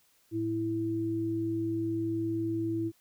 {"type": "tone pair together", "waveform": "sine", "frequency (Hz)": [110, 329.6], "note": ["A2", "E4"], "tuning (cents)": [0, 0], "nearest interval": "octave + perfect fifth", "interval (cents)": 1900, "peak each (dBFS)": [-36, -29], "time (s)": [0.31, 2.92], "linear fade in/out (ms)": 50, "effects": ["white hiss -67 dBFS RMS until 3 s"]}